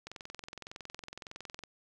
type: click train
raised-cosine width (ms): 0.2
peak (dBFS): -26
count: 35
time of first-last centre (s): 0.07-1.637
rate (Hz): 21.7
effects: none